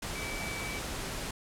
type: tone in noise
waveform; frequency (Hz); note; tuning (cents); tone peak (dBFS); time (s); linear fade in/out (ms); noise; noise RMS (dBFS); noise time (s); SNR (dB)
sine; 2300; D7; -37; -39; 0.15-0.79; 5; pink; -37; 0.02-1.31; -5
effects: low-pass 11000 Hz 12 dB/octave